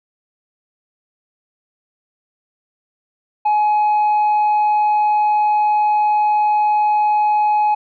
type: tone with tanh clipping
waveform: sine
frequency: 843 Hz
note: G#5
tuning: 26 cents sharp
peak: -13 dBFS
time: 3.45-7.75 s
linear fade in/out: 10 ms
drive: 2 dB
effects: none